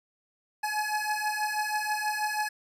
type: beating tone pair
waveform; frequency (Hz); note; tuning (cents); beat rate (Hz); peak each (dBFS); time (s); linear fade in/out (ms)
25% pulse; 845 / 851.2; G#5 / G#5; +30 / +42; 6.2; -27; 0.63-2.49; 10
effects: resampled to 32000 Hz